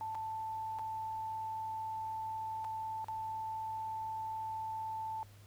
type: tone with dropouts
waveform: sine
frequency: 882 Hz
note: A5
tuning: 4 cents sharp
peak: -37 dBFS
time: 0.01-5.23 s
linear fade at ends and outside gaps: 0 ms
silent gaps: 0.147-0.152 / 0.787-0.793 / 2.644-2.648 / 3.044-3.084 s
effects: added 101 Hz sine -55 dBFS peak until 5.46 s + pink hiss -63 dBFS RMS until 5.46 s